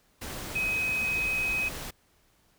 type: tone in noise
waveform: sine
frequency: 2529 Hz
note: D#7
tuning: 28 cents sharp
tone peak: -26 dBFS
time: 0.55-1.69 s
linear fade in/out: 10 ms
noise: pink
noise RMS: -38 dBFS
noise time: 0.21-1.91 s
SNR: +9 dB
effects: pink hiss -66 dBFS RMS until 2.58 s